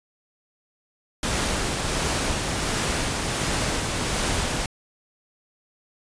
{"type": "noise with tremolo", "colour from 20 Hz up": "pink", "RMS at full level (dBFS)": -24, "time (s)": [1.23, 4.66], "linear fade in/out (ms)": 2, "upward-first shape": "sine", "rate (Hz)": 1.4, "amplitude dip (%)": 25, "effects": ["resampled to 22050 Hz"]}